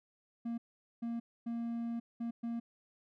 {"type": "tone bursts at uneven times", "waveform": "triangle", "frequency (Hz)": 233.1, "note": "A#3", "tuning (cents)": 0, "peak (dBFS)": -33, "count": 5, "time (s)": [[0.45, 0.58], [1.02, 1.2], [1.46, 2], [2.2, 2.31], [2.43, 2.6]], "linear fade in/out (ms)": 10, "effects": []}